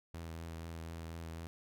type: tone with vibrato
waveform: sawtooth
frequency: 82.41 Hz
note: E2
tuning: in tune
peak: -39 dBFS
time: 0.14-1.47 s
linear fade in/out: 0 ms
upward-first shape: triangle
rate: 4.1 Hz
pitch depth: 22 cents each way
effects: none